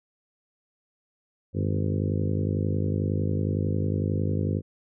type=harmonic tone with a mistuned harmonic; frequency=51 Hz; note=G#1; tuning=31 cents flat; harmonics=2 / 3 / 4 / 5 / 6 / 7 / 8 / 9 / 10; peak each=-26 / -30 / -32 / -34 / -36 / -37 / -38 / -39 / -40 dBFS; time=1.53-4.62 s; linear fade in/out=50 ms; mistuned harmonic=2; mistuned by=-110 cents; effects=none